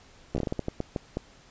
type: slowing click train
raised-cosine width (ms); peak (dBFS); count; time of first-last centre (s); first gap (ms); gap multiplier
2; -15; 12; 0.35-1.171; 13; 1.32
effects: pink hiss -55 dBFS RMS until 1.5 s + resampled to 16000 Hz